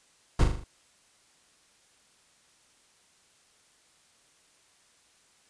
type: noise with echo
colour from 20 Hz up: brown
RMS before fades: -19 dBFS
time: 0.39-0.44 s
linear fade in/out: 5 ms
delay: 40 ms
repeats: 5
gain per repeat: -5 dB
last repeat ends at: 0.64 s
effects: white hiss -63 dBFS RMS until 5.49 s + resampled to 22050 Hz